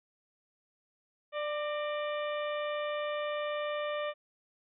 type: harmonic tone with a mistuned harmonic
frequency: 593 Hz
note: D5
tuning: 17 cents sharp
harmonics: 1 / 2 / 3 / 4 / 5 / 6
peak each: -33 / -39 / -43 / -45 / -47 / -49 dBFS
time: 1.32-4.14 s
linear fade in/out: 50 ms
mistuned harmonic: 3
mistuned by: +52 cents
effects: none